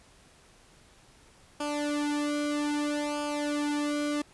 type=tone with flanger; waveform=sawtooth; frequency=294 Hz; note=D4; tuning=2 cents sharp; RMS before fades=-30 dBFS; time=1.6-4.22 s; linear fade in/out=5 ms; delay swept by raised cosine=0.51 to 2.31 ms; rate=0.62 Hz; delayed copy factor=-0.9; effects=pink hiss -58 dBFS RMS until 4.33 s + resampled to 24000 Hz